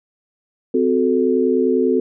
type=chord; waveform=sine; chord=F# diminished; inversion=second; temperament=equal with one note detuned; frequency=257.3 / 370 / 440 Hz; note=C4 / F#4 / A4; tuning=-29 / 0 / 0 cents; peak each=-18 dBFS; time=0.74-2 s; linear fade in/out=5 ms; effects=none